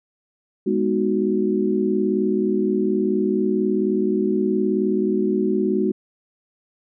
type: chord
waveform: sine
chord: G# minor seventh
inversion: none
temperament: equal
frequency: 207.7 / 246.9 / 311.1 / 370 Hz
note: G#3 / B3 / D#4 / F#4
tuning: 0 / 0 / 0 / 0 cents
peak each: -22 / -26 / -25 / -21 dBFS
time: 0.66-5.92 s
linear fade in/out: 10 ms
effects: none